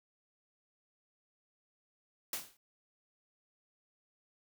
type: noise with exponential decay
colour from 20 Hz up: white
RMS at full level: -34 dBFS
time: 2.33-2.57 s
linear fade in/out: 2 ms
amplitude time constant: 52 ms
effects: none